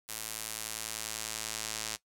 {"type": "tone with band-pass filter sweep", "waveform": "square", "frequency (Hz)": 55.1, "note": "A1", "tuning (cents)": 3, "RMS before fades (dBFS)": -39, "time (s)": [0.08, 1.97], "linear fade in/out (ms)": 20, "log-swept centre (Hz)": [11000, 7100], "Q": 0.93, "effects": ["noise-tail reverb RT60 0.1 s tail -18 dB re dry"]}